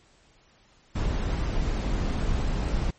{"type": "noise", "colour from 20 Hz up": "brown", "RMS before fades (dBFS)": -26, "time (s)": [0.95, 2.91], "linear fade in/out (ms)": 10, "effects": ["pink hiss -60 dBFS RMS until 2.98 s", "MP3 32 kbps"]}